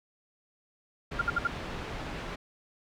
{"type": "low-pass noise", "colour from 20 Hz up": "pink", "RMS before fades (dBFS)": -38, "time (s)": [1.11, 2.36], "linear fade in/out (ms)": 10, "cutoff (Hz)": 3000, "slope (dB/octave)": 12}
{"type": "tone bursts", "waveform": "sine", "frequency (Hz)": 1396.9, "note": "F6", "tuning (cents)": 0, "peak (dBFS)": -23, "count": 4, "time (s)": [1.19, 1.473], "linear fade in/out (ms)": 5, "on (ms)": 25, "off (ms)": 61}
{"effects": []}